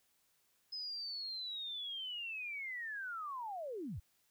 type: linear sweep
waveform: sine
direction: down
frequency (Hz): 5100 to 58.27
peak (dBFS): -40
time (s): 0.72-4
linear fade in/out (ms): 10
effects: white hiss -75 dBFS RMS until 4.3 s

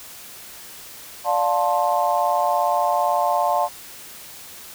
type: chord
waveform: sine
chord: D minor seventh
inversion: none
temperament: just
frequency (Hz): 587.3 / 704.8 / 881 / 1057.2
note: D5 / F5 / A5 / C6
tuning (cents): 0 / +16 / +2 / +18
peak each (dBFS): -24 / -21 / -22 / -25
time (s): 1.24-3.69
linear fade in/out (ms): 50
effects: white hiss -40 dBFS RMS until 4.74 s

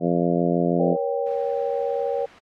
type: harmonic tone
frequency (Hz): 86.3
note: F2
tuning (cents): -20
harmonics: 2 / 3 / 4 / 5 / 6 / 7 / 8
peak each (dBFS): -23 / -25 / -26 / -27 / -28 / -28 / -29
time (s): 0-0.97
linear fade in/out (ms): 50
type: chord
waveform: sine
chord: G diminished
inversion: first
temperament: equal with one note detuned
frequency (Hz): 474.6 / 554.4 / 784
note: Bb4 / Db5 / G5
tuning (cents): +31 / 0 / 0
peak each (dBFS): -25 / -25 / -30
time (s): 0.79-2.26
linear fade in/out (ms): 10
type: noise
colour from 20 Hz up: white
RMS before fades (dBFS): -42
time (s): 1.26-2.39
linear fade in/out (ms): 5
effects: low-pass 2000 Hz 12 dB/octave + AAC 64 kbps

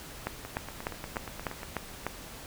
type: two click trains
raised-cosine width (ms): 0.5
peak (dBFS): -15 / -23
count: 7 / 11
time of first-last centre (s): 0.27-2.066 / 0.45-1.632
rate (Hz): 3.34 / 8.46
effects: pink hiss -45 dBFS RMS until 2.46 s

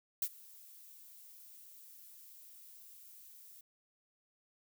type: noise with ADSR envelope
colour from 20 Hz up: violet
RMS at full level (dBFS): -32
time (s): 0.22-3.61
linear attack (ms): 3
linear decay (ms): 60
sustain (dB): -24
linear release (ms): 5
effects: none

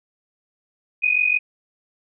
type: tone pair together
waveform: sine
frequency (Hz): 2461 / 2507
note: D#7 / D#7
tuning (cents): -20 / +12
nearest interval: unison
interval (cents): 32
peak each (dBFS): -19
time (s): 1.02-1.39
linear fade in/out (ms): 20
effects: none

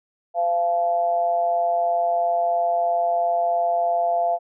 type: tone with amplitude modulation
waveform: sine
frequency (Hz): 688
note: F5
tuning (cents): -26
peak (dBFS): -15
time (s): 0.34-4.39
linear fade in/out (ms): 50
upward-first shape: sine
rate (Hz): 177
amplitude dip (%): 65
effects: none

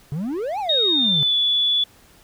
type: exponential two-way sweep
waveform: triangle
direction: up then down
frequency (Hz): 135.1 to 880 to 135.1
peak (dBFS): -21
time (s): 0.12-1.23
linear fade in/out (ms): 0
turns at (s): 0.59
type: tone with pitch glide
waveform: sine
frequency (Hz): 3728 to 3438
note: A#7 to A7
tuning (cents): -1 to -41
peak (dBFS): -16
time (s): 0.69-1.84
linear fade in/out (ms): 5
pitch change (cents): -140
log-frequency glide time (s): 0.89-1.35
effects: pink hiss -52 dBFS RMS until 2.23 s

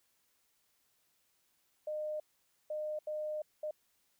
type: tone bursts at uneven times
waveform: sine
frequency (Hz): 610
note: D#5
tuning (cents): -34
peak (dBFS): -35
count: 4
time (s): 1.87-2.2 / 2.7-2.99 / 3.07-3.42 / 3.63-3.71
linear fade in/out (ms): 5
effects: white hiss -75 dBFS RMS until 4.19 s

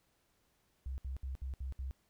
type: tone bursts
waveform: sine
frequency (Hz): 65.9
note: C2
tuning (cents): +13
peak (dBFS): -37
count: 6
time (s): 0.86-1.91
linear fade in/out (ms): 0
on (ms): 120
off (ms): 66
effects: pink hiss -75 dBFS RMS until 2.09 s

